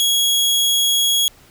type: tone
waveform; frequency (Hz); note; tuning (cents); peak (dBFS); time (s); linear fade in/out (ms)
sawtooth; 3322; G#7; 0; -11; 0-1.28; 0
effects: pink hiss -49 dBFS RMS until 1.5 s